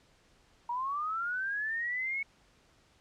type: linear sweep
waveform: sine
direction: up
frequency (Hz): 938 to 2217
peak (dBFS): -31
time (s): 0.69-2.23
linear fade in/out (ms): 5
effects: pink hiss -65 dBFS RMS until 3 s + low-pass 7000 Hz 12 dB/octave